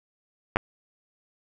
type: clicks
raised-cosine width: 0.5 ms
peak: -7 dBFS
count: 2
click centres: 0.56 / 0.569 s
effects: none